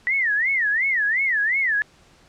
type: tone with vibrato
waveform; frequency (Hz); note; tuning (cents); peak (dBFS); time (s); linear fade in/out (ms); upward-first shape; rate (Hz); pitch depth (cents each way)
sine; 1909; A#6; +41; -18; 0.07-1.82; 0; sine; 2.8; 250
effects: pink hiss -54 dBFS RMS until 2.28 s + low-pass 7000 Hz 12 dB/octave